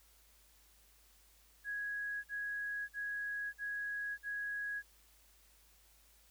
sine tone bursts, 1661.2 Hz, G#6, in tune, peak -37 dBFS, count 5, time 1.64-4.828 s, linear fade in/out 50 ms, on 600 ms, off 47 ms, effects added 52 Hz sine -68 dBFS peak until 6.3 s + white hiss -67 dBFS RMS until 6.3 s

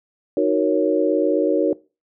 sine chord, D# minor seventh, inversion none, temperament equal, 311.1 / 370 / 466.2 / 554.4 Hz, D#4 / F#4 / A#4 / C#5, 0 / 0 / 0 / 0 cents, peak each -21 dBFS, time 0.37-1.73 s, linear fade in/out 2 ms, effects noise-tail reverb RT60 0.3 s tail -21 dB re dry

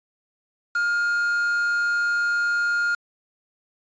triangle tone with quantisation, 1413 Hz, F6, 20 cents sharp, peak -18 dBFS, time 0.75-2.95 s, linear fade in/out 5 ms, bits 6, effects resampled to 16000 Hz

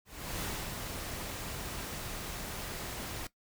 pink noise with ADSR envelope, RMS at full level -36 dBFS, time 0.05-3.27 s, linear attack 370 ms, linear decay 260 ms, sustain -4 dB, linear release 3 ms, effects noise-tail reverb RT60 0.1 s tail -17 dB re dry

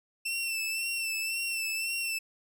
sawtooth tone with vibrato, 2680 Hz, E7, 28 cents sharp, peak -27 dBFS, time 0.25-2.19 s, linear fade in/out 10 ms, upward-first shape sine, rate 1.9 Hz, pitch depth 40 cents each way, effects none

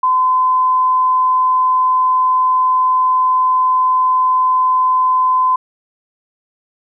sine tone, 1022 Hz, C6, 41 cents flat, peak -10 dBFS, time 0.03-5.56 s, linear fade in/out 5 ms, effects none

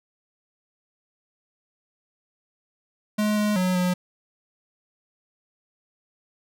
square tone with pitch steps, 211.1 / 209.7 / 183.5 / 180.6 Hz, G#3 / G#3 / F#3 / F#3, +29 / +17 / -14 / -42 cents, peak -21 dBFS, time 3.18-3.94 s, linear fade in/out 10 ms, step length 190 ms, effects none

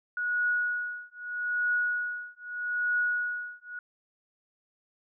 sine tone with tremolo, 1458 Hz, F#6, 26 cents flat, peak -23 dBFS, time 0.17-3.79 s, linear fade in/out 2 ms, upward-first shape triangle, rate 0.8 Hz, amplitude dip 100%, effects none

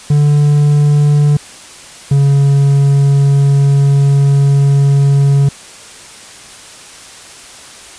triangle tone pair in turn, 146.5 / 139.85 Hz, D3 / C#3, -4 / +16 cents, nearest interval minor second, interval 80 cents, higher first, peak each -4 dBFS, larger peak neither, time 0.1-1.37 / 2.11-5.49 s, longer second, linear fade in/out 5 ms, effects white hiss -34 dBFS RMS until 7.98 s + resampled to 22050 Hz

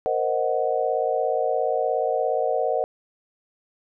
sine chord, C half-diminished seventh, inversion third, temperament equal, 466.2 / 523.3 / 622.3 / 740 Hz, Bb4 / C5 / Eb5 / Gb5, 0 / 0 / 0 / 0 cents, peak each -26 dBFS, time 0.06-2.84 s, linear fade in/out 0 ms, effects none

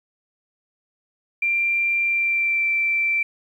sine tone with pitch glide, 2371 to 2341 Hz, D7 to D7, +16 to -6 cents, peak -18 dBFS, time 1.42-3.23 s, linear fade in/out 5 ms, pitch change -22 cents, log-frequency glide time 2.03-2.66 s, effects 9-bit

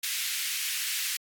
pink high-pass noise, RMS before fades -31 dBFS, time 0.03-1.17 s, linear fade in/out 5 ms, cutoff 2000 Hz, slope 24 dB/octave, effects AAC 64 kbps

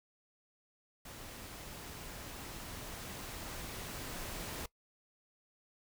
pink noise with level ramp, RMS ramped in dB -49 to -42 dBFS, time 1.05-4.66 s, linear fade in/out 5 ms, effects noise-tail reverb RT60 0.1 s tail -21 dB re dry

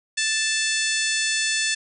harmonic tone, 880 Hz, A5, in tune, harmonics 2 / 3 / 4 / 5 / 6 / 7 / 8 / 9 / 10, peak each -26 / -28 / -29 / -30 / -31 / -31 / -32 / -33 / -33 dBFS, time 0.17-1.75 s, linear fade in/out 10 ms, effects none

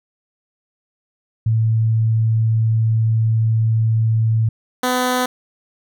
sine / 10% pulse tone pair in turn, 111.8 / 251.5 Hz, A2 / B3, +28 / +32 cents, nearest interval octave + major second, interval 1404 cents, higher second, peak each -13 / -8 dBFS, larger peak second, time 1.46-4.49 / 4.83-5.26 s, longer first, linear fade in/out 5 ms, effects none

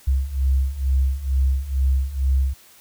sine beating tone pair, 65.41 / 67.61 Hz, C2 / C#2, 0 / -43 cents, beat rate 2.2 Hz, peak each -22 / -19 dBFS, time 0.07-2.54 s, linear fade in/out 10 ms, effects white hiss -50 dBFS RMS until 2.8 s

